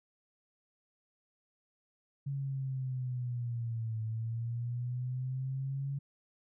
sine linear two-way sweep, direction down then up, 140 to 110 to 140 Hz, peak -33 dBFS, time 2.26-5.99 s, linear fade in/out 10 ms, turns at 4.02 s, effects none

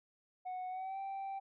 sine tone with pitch glide, 737 to 780.8 Hz, F#5 to G5, -7 to -7 cents, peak -36 dBFS, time 0.45-1.4 s, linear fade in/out 20 ms, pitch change +100 cents, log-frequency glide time 0.69-0.99 s, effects tanh soft clip ceiling -38 dBFS

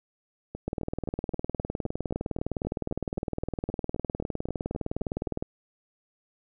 two click trains, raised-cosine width 2 ms, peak -22 / -16 dBFS, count 19 / 94, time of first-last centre 0.55-5.274 / 0.68-5.425 s, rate 3.81 / 19.6 Hz, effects none

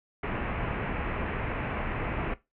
pink low-pass noise, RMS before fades -32 dBFS, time 0.23-2.34 s, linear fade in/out 5 ms, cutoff 2600 Hz, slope 48 dB/octave, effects noise-tail reverb RT60 0.2 s tail -17 dB re dry

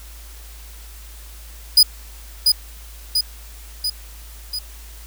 40% pulse tone with echo, 4960 Hz, D#8, 6 cents flat, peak -6 dBFS, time 1.77-1.83 s, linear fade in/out 5 ms, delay 690 ms, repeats 4, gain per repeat -4 dB, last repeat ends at 4.59 s, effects added 54 Hz sine -37 dBFS peak until 5.06 s + white hiss -44 dBFS RMS until 5.06 s

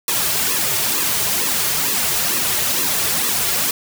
white noise with flanger, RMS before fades -19 dBFS, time 0.08-3.71 s, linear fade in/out 2 ms, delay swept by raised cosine 1.3 to 4 ms, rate 2.2 Hz, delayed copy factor -0.75, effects none

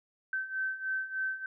sine beating tone pair, 1540 / 1543.3 Hz, G6 / G6, -31 / -27 cents, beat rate 3.3 Hz, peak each -37 / -33 dBFS, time 0.33-1.46 s, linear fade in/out 2 ms, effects none

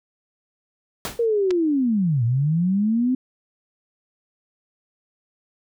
pink noise with exponential decay, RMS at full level -25 dBFS, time 1.05-1.26 s, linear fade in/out 0 ms, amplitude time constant 45 ms
sine linear two-way sweep, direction down then up, 476.2 to 112.3 to 261 Hz, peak -17 dBFS, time 1.19-3.15 s, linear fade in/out 5 ms, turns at 2.24 s
clicks, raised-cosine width 0.2 ms, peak -15 dBFS, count 2, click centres 1.507 / 1.51 s
effects none

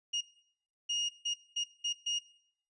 35% pulse tone bursts at uneven times, 2858 Hz, F7, 39 cents sharp, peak -29 dBFS, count 6, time 0.13-0.21 / 0.89-1.09 / 1.25-1.34 / 1.56-1.64 / 1.84-1.93 / 2.06-2.19 s, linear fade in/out 10 ms, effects noise-tail reverb RT60 0.6 s tail -17 dB re dry + resampled to 22050 Hz

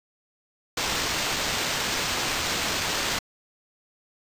violet noise with sample-and-hold, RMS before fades -27 dBFS, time 0.77-3.19 s, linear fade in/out 5 ms, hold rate 11025 Hz, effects resampled to 32000 Hz

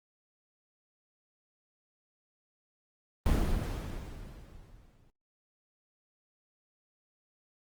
brown noise with exponential decay, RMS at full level -24 dBFS, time 3.26-5.1 s, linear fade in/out 0 ms, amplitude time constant 400 ms, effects Opus 24 kbps

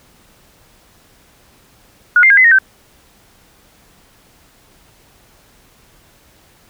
sine tone with pitch steps, 1449 / 2102 / 1622 / 2032 / 1860 / 1548 Hz, F#6 / C7 / G#6 / B6 / A#6 / G6, -37 / +7 / -41 / +49 / -4 / -22 cents, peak -5 dBFS, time 2.16-2.586 s, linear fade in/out 2 ms, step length 71 ms, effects pink hiss -50 dBFS RMS until 6.69 s

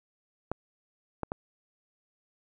clicks, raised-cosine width 1 ms, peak -16 / -17 / -18 dBFS, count 3, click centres 0.516 / 1.233 / 1.319 s, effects none

